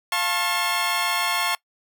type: chord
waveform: 15% pulse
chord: F augmented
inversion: none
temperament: equal with one note detuned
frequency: 698.5 / 880 / 1080.9 Hz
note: F5 / A5 / C#6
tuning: 0 / 0 / -44 cents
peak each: -22 / -21 / -17 dBFS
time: 0.12-1.55 s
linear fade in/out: 2 ms
effects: noise-tail reverb RT60 0.1 s tail -23 dB re dry